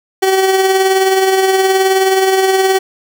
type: tone with tremolo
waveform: 30% pulse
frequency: 381.8 Hz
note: G4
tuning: 46 cents flat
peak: -5 dBFS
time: 0.22-2.79 s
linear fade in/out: 10 ms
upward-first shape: sine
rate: 19 Hz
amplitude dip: 40%
effects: none